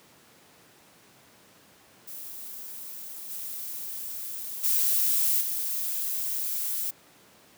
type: noise with level steps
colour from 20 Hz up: violet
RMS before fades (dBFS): -40 / -36 / -24 / -30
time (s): 2.07-6.91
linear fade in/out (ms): 10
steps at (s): 3.29 / 4.63 / 5.4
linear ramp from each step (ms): 20
effects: pink hiss -56 dBFS RMS until 7.57 s + high-pass 150 Hz 12 dB/octave